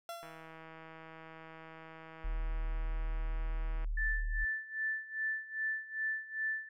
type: tone with exponential decay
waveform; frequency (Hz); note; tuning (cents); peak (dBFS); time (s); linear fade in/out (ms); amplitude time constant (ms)
30% pulse; 680; F5; -46; -36; 0.09-0.65; 1; 120
type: click train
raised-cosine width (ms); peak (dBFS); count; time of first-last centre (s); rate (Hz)
0.5; -36; 583; 0.23-3.845; 161
type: tone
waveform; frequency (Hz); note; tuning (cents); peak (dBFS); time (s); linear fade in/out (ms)
sine; 37.71; D1; +47; -32; 2.24-4.45; 10
type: tone with tremolo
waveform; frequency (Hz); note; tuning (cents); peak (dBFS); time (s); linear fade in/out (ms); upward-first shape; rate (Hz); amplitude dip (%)
sine; 1760; A6; 0; -31; 3.97-6.69; 5; sine; 2.5; 85
effects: none